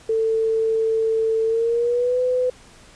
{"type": "tone with pitch glide", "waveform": "sine", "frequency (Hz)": [445.9, 503.4], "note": ["A4", "B4"], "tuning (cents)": [23, 33], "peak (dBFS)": -17, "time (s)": [0.09, 2.5], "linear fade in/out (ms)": 5, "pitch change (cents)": 210, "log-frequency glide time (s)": [1.44, 2.2], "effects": ["pink hiss -48 dBFS RMS until 2.95 s", "resampled to 22050 Hz"]}